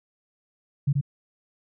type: tone with echo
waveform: sine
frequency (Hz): 140.7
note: C#3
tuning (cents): +26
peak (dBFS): -18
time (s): 0.87-0.93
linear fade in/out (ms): 10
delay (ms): 82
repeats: 1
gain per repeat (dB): -2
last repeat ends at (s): 1.012
effects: none